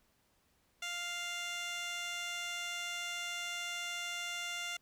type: tone with band-pass filter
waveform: 15% pulse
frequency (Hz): 698.5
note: F5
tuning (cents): 0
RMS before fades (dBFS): -40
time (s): 0.82-4.77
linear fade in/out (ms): 5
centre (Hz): 4100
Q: 0.94
effects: pink hiss -73 dBFS RMS until 4.81 s